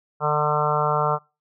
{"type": "harmonic tone", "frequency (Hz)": 150, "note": "D3", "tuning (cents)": 37, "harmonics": [1, 3, 4, 5, 6, 7, 8, 9], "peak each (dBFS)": [-27, -27, -27, -27, -27, -27, -27, -27], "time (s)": [0.2, 1.19], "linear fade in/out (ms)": 50, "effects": ["noise-tail reverb RT60 0.3 s tail -25 dB re dry"]}